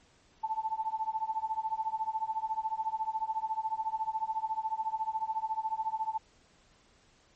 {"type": "tone with tremolo", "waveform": "sine", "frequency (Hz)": 880, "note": "A5", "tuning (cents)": 0, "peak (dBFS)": -26, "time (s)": [0.43, 6.18], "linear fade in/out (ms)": 10, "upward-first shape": "triangle", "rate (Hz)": 14, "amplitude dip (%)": 100, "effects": ["pink hiss -64 dBFS RMS until 7.35 s", "MP3 32 kbps"]}